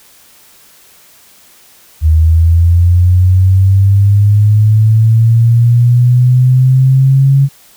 sine linear sweep, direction up, 77.78 to 138.59 Hz, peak -4 dBFS, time 2.01-7.49 s, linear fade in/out 50 ms, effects white hiss -43 dBFS RMS until 7.76 s

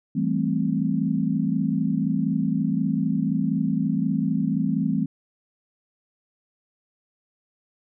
sine chord, A minor seventh, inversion second, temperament equal, 164.81 / 196 / 220 / 261.6 Hz, E3 / G3 / A3 / C4, 0 / 0 / 0 / 0 cents, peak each -26 dBFS, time 0.15-5.06 s, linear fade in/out 10 ms, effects none

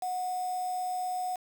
sine tone with quantisation, 732 Hz, F#5, 19 cents flat, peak -30 dBFS, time 0.02-1.36 s, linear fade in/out 5 ms, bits 7, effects none

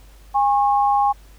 sine tone pair together, 815.8 / 1089 Hz, G#5 / C#6, -31 / -31 cents, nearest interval perfect fourth, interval 500 cents, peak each -15 / -21 dBFS, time 0.34-1.13 s, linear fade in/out 20 ms, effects added 50 Hz sine -43 dBFS peak until 1.38 s + pink hiss -53 dBFS RMS until 1.38 s

